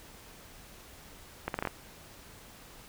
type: accelerating click train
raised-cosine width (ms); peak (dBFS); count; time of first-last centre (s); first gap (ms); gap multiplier
0.5; -16; 6; 1.48-1.673; 62; 0.76
effects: pink hiss -52 dBFS RMS until 2.88 s